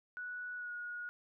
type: tone with pitch glide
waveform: sine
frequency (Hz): 1473 to 1446.9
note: F#6 to F#6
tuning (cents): -8 to -39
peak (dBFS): -40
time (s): 0.17-1.09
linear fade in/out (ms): 0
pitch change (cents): -31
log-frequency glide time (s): 0.56-0.72
effects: none